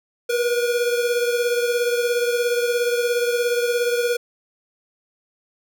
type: beating tone pair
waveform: square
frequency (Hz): 478.6 / 495.6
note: A#4 / B4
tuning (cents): +46 / +6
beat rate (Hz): 17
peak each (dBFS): -20 / -27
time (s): 0.29-4.17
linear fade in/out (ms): 10
effects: none